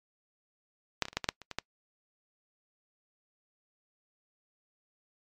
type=clicks; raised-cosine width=0.2 ms; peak=-9 / -20 / -22 / -29 / -11 / -15 / -8 / -28 / -21 / -14 dBFS; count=10; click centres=1.023 / 1.054 / 1.084 / 1.13 / 1.17 / 1.243 / 1.289 / 1.417 / 1.513 / 1.586 s; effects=noise-tail reverb RT60 0.1 s tail -25 dB re dry + MP3 96 kbps